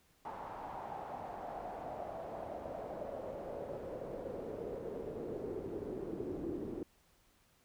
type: noise with band-pass filter sweep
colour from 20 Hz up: brown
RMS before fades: -43 dBFS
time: 0.25-6.83 s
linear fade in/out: 2 ms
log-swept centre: 900 to 340 Hz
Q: 4.1
effects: pink hiss -70 dBFS RMS until 7.64 s